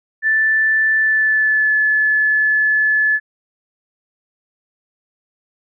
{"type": "tone with pitch glide", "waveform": "sine", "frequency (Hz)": [1760, 1724.8], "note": ["A6", "A6"], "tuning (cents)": [0, -35], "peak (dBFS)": -12, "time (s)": [0.22, 3.2], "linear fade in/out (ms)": 50, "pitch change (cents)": -35, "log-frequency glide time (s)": [0.98, 1.74], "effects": []}